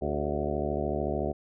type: harmonic tone with a mistuned harmonic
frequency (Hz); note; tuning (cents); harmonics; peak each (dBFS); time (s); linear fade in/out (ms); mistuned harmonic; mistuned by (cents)
73.6; D2; +4; 1 / 2 / 3 / 4 / 5 / 6 / 7 / 8 / 9 / 10; -35 / -37 / -36 / -38 / -34 / -37 / -39 / -36 / -36 / -39; 0.01-1.33; 20; 6; -64
effects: none